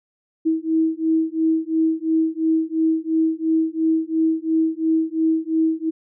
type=beating tone pair; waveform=sine; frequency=320 / 322.9 Hz; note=D#4 / E4; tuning=+49 / -36 cents; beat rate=2.9 Hz; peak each=-20 dBFS; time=0.45-5.91 s; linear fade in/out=20 ms; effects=none